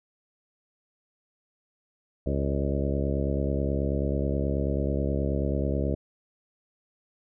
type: harmonic tone with a mistuned harmonic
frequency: 69.3 Hz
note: C#2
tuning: in tune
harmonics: 1 / 2 / 3 / 4 / 5 / 6 / 7 / 8 / 9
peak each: -28 / -31 / -33 / -34 / -35 / -36 / -36 / -37 / -38 dBFS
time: 2.26-5.95 s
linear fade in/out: 5 ms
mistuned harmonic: 8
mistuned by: +32 cents
effects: none